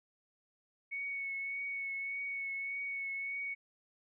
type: tone with vibrato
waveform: sine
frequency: 2217 Hz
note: C#7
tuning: in tune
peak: -36 dBFS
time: 0.91-3.55 s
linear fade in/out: 20 ms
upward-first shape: triangle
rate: 1.7 Hz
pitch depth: 22 cents each way
effects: none